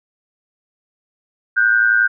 sine tone pair together, 1456.9 / 1568 Hz, F#6 / G6, -27 / 0 cents, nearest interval minor second, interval 127 cents, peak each -14 dBFS, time 1.56-2.08 s, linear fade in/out 20 ms, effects none

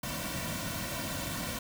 pink noise with comb filter, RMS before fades -36 dBFS, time 0.03-1.59 s, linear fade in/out 5 ms, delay 2.4 ms, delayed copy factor -0.95, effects none

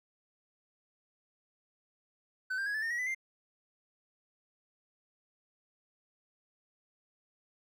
triangle tone with pitch steps, 1516 / 1587.7 / 1662.8 / 1741.4 / 1823.8 / 1910 / 2000 / 2095 Hz, F#6 / G6 / G#6 / A6 / A#6 / A#6 / B6 / C7, +42 / +22 / +2 / -18 / -38 / +42 / +21 / +2 cents, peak -30 dBFS, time 2.5-3.148 s, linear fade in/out 10 ms, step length 81 ms, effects none

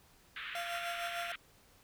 pink band-pass noise, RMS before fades -43 dBFS, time 0.36-1.36 s, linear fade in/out 5 ms, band 1300 to 3400 Hz, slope 48 dB/octave
30% pulse tone with tremolo, 690 Hz, F5, 21 cents flat, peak -34 dBFS, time 0.55-1.32 s, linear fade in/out 2 ms, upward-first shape sine, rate 6.6 Hz, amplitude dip 50%
effects pink hiss -64 dBFS RMS until 1.83 s

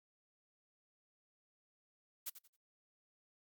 blue noise with echo, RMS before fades -41 dBFS, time 2.26-2.3 s, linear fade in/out 10 ms, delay 89 ms, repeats 3, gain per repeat -12 dB, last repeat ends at 2.567 s, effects noise-tail reverb RT60 0.1 s tail -21 dB re dry + Opus 48 kbps

